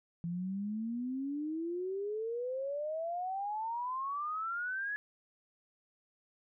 sine exponential sweep, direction up, 167.6 to 1704 Hz, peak -34 dBFS, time 0.24-4.96 s, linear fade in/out 0 ms, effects none

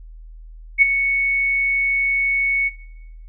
sine tone with ADSR envelope, 2217 Hz, C#7, in tune, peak -6 dBFS, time 0.78-2.7 s, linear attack 40 ms, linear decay 17 ms, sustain -10 dB, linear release 29 ms, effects noise-tail reverb RT60 0.9 s tail -19 dB re dry + added 40 Hz sine -36 dBFS peak until 3.28 s

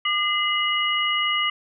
sine tone cluster, 1205 / 2056 / 2906 Hz, D6 / C7 / F#7, +44 / -31 / -32 cents, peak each -25 / -25 / -23 dBFS, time 0.05-1.5 s, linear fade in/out 5 ms, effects none

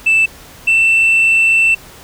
sine tone pair in turn, 2646 / 2674 Hz, E7 / E7, +6 / +24 cents, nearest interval unison, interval 18 cents, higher second, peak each -6 dBFS, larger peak neither, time 0.06-0.26 / 0.67-1.75 s, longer second, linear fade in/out 10 ms, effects tanh soft clip ceiling -6 dBFS + pink hiss -38 dBFS RMS until 2.03 s

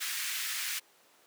pink high-pass noise, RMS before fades -35 dBFS, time 0-0.8 s, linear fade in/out 20 ms, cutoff 1600 Hz, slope 24 dB/octave, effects pink hiss -62 dBFS RMS until 1.26 s + high-pass 400 Hz 12 dB/octave

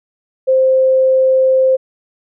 sine tone, 523.3 Hz, C5, in tune, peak -8 dBFS, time 0.47-1.77 s, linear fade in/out 20 ms, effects none

